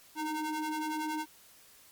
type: ring-modulated tone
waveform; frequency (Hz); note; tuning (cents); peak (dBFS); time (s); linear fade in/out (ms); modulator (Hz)
square; 305.8; D#4; -30; -30; 0.15-1.26; 50; 617
effects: white hiss -58 dBFS RMS until 1.91 s + MP3 96 kbps